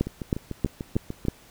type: two click trains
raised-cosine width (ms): 3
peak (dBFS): -18 / -9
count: 9 / 5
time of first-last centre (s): 0.07-1.252 / 0.01-1.284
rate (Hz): 6.77 / 3.14
effects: pink hiss -53 dBFS RMS until 1.5 s